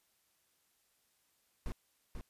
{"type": "noise with echo", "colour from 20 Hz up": "brown", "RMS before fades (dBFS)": -38, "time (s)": [1.66, 1.72], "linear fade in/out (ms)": 0, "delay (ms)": 490, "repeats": 1, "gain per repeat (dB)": -5, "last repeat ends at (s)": 2.21, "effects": ["white hiss -75 dBFS RMS until 2.29 s", "resampled to 32000 Hz"]}